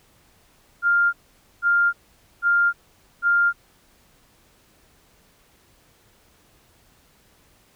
sine tone bursts, 1400 Hz, F6, 4 cents sharp, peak -15 dBFS, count 4, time 0.82-3.53 s, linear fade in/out 50 ms, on 310 ms, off 490 ms, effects pink hiss -58 dBFS RMS until 7.75 s

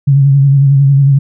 sine tone with vibrato, 138.59 Hz, C#3, in tune, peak -4 dBFS, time 0.07-1.19 s, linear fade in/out 10 ms, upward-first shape sine, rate 11 Hz, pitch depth 42 cents each way, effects none

